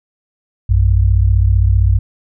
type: tone pair together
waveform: sine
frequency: 59.36 / 94.8 Hz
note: A#1 / F#2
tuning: +32 / +43 cents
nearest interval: minor sixth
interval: 811 cents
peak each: -11 dBFS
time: 0.69-1.99 s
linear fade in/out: 10 ms
effects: none